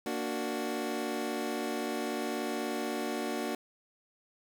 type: chord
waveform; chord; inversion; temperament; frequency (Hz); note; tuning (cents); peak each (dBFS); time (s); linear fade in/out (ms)
25% pulse; Bb augmented; none; equal; 233.1 / 293.7 / 370; Bb3 / D4 / F#4; 0 / 0 / 0; -33; 0.06-3.55; 2
effects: none